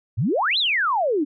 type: exponential two-way sweep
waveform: sine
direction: up then down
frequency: 92.4 to 4200 to 271.2 Hz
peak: -18 dBFS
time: 0.17-1.25 s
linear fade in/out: 20 ms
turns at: 0.58 s
effects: none